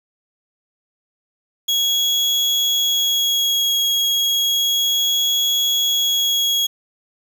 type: tone with vibrato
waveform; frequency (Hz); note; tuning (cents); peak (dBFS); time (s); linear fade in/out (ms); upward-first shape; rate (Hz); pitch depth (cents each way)
35% pulse; 3322; G#7; 0; -14; 1.68-6.67; 10; sine; 0.32; 9
effects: 7-bit